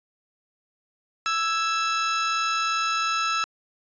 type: tone pair together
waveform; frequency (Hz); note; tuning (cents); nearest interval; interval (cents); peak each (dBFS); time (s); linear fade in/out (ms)
sawtooth; 1320.4 / 1661.2; E6 / G#6; +2 / 0; major third; 398; -19 / -29; 1.26-3.44; 0
effects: resampled to 16000 Hz